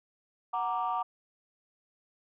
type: chord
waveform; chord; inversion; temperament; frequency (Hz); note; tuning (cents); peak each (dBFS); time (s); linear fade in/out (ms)
sine; Gb augmented; none; equal; 740 / 932.3 / 1174.7; Gb5 / Bb5 / D6; 0 / 0 / 0; -32; 0.53-1.03; 10
effects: tanh soft clip ceiling -22 dBFS